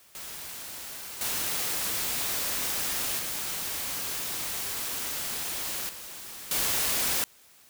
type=noise with level steps; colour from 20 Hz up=white; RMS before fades=-40 / -30 / -33 / -42 / -27 dBFS; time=0.15-7.24 s; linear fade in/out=0 ms; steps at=1.21 / 3.19 / 5.89 / 6.51 s; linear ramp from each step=2 ms; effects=white hiss -57 dBFS RMS until 7.69 s